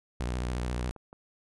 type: tone with vibrato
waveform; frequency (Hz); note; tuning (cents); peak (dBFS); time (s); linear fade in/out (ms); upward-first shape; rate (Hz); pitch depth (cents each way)
sawtooth; 61.2; B1; -15; -26; 0.2-0.91; 0; triangle; 14; 140
type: click train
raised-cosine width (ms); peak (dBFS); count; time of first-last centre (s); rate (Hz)
1; -33; 4; 0.63-1.129; 6.01
effects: resampled to 24000 Hz